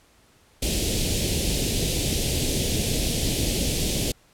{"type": "band-stop noise", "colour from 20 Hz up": "pink", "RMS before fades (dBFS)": -24, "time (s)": [0.62, 4.12], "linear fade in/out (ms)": 5, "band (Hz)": [550, 2700], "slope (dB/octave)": 24, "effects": ["pink hiss -58 dBFS RMS until 4.33 s", "low-pass 12000 Hz 12 dB/octave"]}